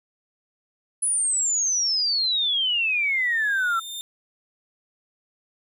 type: exponential sweep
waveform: sine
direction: down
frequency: 10180 to 1322 Hz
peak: -20 dBFS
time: 1.02-3.8 s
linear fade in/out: 10 ms
type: tone with exponential growth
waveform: sawtooth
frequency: 3615 Hz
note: A7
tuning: 46 cents sharp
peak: -27 dBFS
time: 2.44-4.01 s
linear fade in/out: 0 ms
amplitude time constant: 340 ms
effects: none